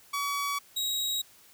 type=tone pair in turn; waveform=sawtooth; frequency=1135 / 3818 Hz; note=C#6 / A#7; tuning=+41 / +41 cents; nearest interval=octave + major sixth; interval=2100 cents; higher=second; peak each=-25 dBFS; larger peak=neither; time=0.13-0.59 / 0.76-1.22 s; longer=neither; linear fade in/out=10 ms; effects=white hiss -57 dBFS RMS until 1.53 s